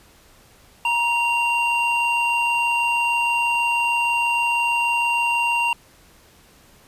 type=tone pair together; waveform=triangle; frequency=945.1 / 2769 Hz; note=A#5 / F7; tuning=+24 / -15 cents; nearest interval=octave + perfect fifth; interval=1861 cents; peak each=-19 dBFS; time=0.85-5.73 s; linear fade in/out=2 ms; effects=pink hiss -52 dBFS RMS until 6.87 s + resampled to 32000 Hz